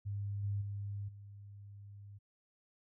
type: tone with level steps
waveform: sine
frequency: 101 Hz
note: G#2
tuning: 48 cents flat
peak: -36 / -33 / -38 / -49 dBFS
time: 0.05-2.19 s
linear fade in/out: 20 ms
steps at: 0.43 / 0.61 / 1.08 s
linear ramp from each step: 10 ms
effects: none